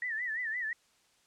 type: tone with vibrato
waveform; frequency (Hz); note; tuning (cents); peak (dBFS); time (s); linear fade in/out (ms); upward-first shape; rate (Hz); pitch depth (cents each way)
sine; 1864.7; A#6; 0; -32; 0.02-0.73; 2; sine; 5.8; 130
effects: white hiss -68 dBFS RMS until 1.26 s + low-pass 8000 Hz 12 dB/octave